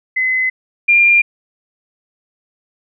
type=tone pair in turn; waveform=sine; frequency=2035 / 2397 Hz; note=C7 / D7; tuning=-49 / +35 cents; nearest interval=minor third; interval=284 cents; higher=second; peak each=-13 / -7 dBFS; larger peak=second; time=0.16-0.5 / 0.88-1.22 s; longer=neither; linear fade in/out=10 ms; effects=none